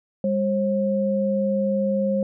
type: tone pair together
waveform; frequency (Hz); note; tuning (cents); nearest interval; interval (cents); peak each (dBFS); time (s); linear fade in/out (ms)
sine; 201.3 / 537.4; G3 / C5; +46 / +46; octave + perfect fourth; 1700; -22; 0.24-2.23; 2
effects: none